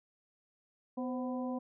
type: harmonic tone with a mistuned harmonic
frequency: 250 Hz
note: B3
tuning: 21 cents sharp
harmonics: 1 / 2 / 3 / 4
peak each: -35 / -41 / -45 / -47 dBFS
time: 0.97-1.59 s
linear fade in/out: 10 ms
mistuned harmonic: 2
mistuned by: +70 cents
effects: none